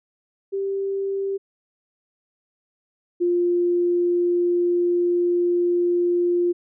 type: tone pair in turn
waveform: sine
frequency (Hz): 392 / 350.5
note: G4 / F4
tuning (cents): 0 / +6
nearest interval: major second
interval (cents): 194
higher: first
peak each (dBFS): -22 / -17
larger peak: second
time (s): 0.52-1.38 / 3.2-6.53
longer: second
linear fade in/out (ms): 20
effects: none